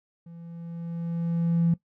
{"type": "tone with level ramp", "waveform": "triangle", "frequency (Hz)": 168.5, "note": "E3", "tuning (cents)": 38, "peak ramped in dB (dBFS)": [-40, -14], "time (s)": [0.26, 1.74], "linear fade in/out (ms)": 5, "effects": ["noise-tail reverb RT60 0.1 s tail -21 dB re dry", "tanh soft clip ceiling -16 dBFS"]}